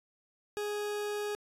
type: tone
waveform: 40% pulse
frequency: 415.3 Hz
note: G#4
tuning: in tune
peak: -32 dBFS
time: 0.57-1.35 s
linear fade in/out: 0 ms
effects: resampled to 32000 Hz